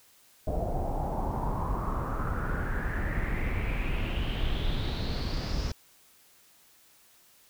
brown noise with low-pass filter sweep, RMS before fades -30 dBFS, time 0.47-5.72 s, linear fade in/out 5 ms, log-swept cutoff 630 to 5400 Hz, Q 5.8, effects white hiss -60 dBFS RMS until 7.49 s

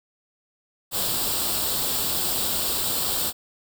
white noise with comb filter, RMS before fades -25 dBFS, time 0.91-3.33 s, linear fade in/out 50 ms, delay 0.24 ms, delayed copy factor +0.65, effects none

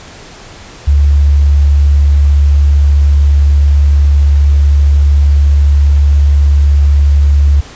sine tone, 71.6 Hz, D2, 43 cents flat, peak -4 dBFS, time 0.87-7.61 s, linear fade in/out 10 ms, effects pink hiss -33 dBFS RMS until 7.75 s + resampled to 16000 Hz

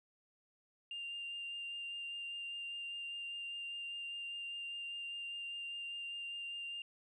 sine tone with vibrato, 2794 Hz, F7, in tune, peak -40 dBFS, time 0.91-6.82 s, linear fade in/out 2 ms, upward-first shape triangle, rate 5 Hz, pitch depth 12 cents each way, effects tanh soft clip ceiling -37 dBFS

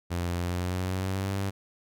sawtooth tone with pitch glide, 87.31 to 98 Hz, F2 to G2, 0 to 0 cents, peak -24 dBFS, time 0.1-1.51 s, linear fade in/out 20 ms, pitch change +200 cents, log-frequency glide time 0.39-1.34 s, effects none

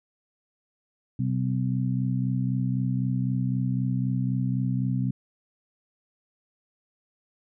harmonic tone, 63.9 Hz, C2, 40 cents flat, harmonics 2 / 3 / 4, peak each -25 / -29 / -31 dBFS, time 1.19-5.11 s, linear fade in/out 5 ms, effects none

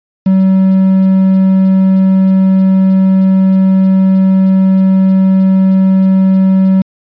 triangle tone with quantisation, 190.1 Hz, F#3, 47 cents sharp, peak -3 dBFS, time 0.26-6.82 s, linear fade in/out 5 ms, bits 5, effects resampled to 11025 Hz

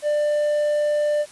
triangle tone, 594 Hz, D5, 20 cents sharp, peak -16 dBFS, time 0.02-1.26 s, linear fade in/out 50 ms, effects white hiss -45 dBFS RMS until 1.31 s + resampled to 24000 Hz

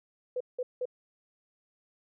sine tone bursts, 501 Hz, B4, 25 cents sharp, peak -29 dBFS, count 3, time 0.36-0.855 s, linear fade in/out 5 ms, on 45 ms, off 180 ms, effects none

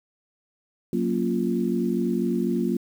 sine chord, Gb major seventh, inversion none, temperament equal, 185 / 233.1 / 277.2 / 349.2 Hz, Gb3 / Bb3 / Db4 / F4, 0 / 0 / 0 / 0 cents, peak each -27 / -25 / -31 / -27 dBFS, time 0.93-2.77 s, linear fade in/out 2 ms, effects 8-bit

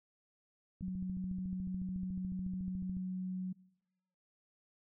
click train, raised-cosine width 5 ms, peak -34 dBFS, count 31, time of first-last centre 0.81-2.968 s, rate 13.9 Hz
sine tone, 185 Hz, F#3, in tune, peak -36 dBFS, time 0.82-3.53 s, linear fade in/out 10 ms
effects noise-tail reverb RT60 1.0 s tail -24 dB re dry

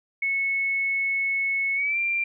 sine tone with pitch glide, 2200 to 2372 Hz, C#7 to D7, -14 to +17 cents, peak -22 dBFS, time 0.22-2.24 s, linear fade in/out 5 ms, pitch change +131 cents, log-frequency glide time 1.75-1.98 s, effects none

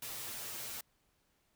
white noise with comb filter, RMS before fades -43 dBFS, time 0.02-0.81 s, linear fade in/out 5 ms, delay 8.7 ms, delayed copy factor +0.85, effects pink hiss -75 dBFS RMS until 1.55 s

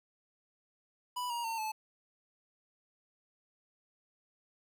square tone with pitch steps, 988 / 946.7 / 907 / 869.1 Hz, B5 / A#5 / A#5 / A5, 0 / +26 / -48 / -22 cents, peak -35 dBFS, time 1.16-1.72 s, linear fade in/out 10 ms, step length 140 ms, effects 11-bit

